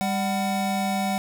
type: tone pair together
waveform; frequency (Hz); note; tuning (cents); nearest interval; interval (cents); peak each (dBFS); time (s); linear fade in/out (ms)
square; 198.8 / 750; G3 / F#5; +25 / +23; octave + major seventh; 2298; -26 / -27; 0.01-1.18; 0
effects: none